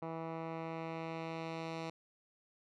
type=tone with low-pass filter sweep; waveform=10% pulse; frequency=163.2 Hz; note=E3; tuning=17 cents flat; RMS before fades=-42 dBFS; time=0.02-1.9 s; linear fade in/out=5 ms; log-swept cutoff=1300 to 4600 Hz; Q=1; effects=none